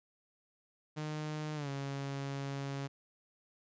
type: tone with pitch glide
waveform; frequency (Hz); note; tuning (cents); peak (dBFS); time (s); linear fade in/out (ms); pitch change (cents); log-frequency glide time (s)
sawtooth; 152.9 to 138.6; D#3 to C#3; -30 to 0; -33; 0.96-2.88; 20; -170; 1.55-1.69
effects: resampled to 16000 Hz